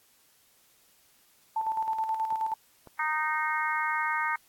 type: tone with tremolo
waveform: sine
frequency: 884 Hz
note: A5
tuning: 8 cents sharp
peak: -25 dBFS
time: 1.56-2.54 s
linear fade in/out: 5 ms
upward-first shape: square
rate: 9.4 Hz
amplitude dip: 50%
type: clicks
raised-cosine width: 1 ms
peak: -33 dBFS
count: 2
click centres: 2.325 / 2.873 s
type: harmonic tone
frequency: 308.9 Hz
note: D#4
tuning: 12 cents flat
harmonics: 3 / 4 / 5 / 6 / 7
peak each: -31 / -32 / -33 / -34 / -34 dBFS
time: 2.99-4.36 s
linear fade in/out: 5 ms
effects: white hiss -63 dBFS RMS until 4.48 s + AAC 64 kbps